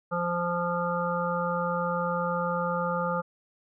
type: harmonic tone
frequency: 174 Hz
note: F3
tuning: 6 cents flat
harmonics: 1 / 3 / 5 / 7 / 8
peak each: -32 / -30 / -34 / -31 / -36 dBFS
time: 0.11-3.22 s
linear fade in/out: 20 ms
effects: none